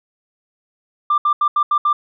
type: tone bursts at uneven times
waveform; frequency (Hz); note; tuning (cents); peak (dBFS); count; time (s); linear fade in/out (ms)
sine; 1187; D6; +18; -11; 6; 1.1-1.18 / 1.25-1.33 / 1.41-1.48 / 1.56-1.63 / 1.71-1.78 / 1.85-1.93; 5
effects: tanh soft clip ceiling -9 dBFS